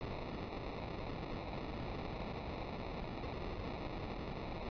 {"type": "noise with sample-and-hold", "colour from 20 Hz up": "pink", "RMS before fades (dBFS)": -43, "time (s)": [0.01, 4.69], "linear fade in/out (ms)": 0, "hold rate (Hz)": 1575, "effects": ["resampled to 11025 Hz"]}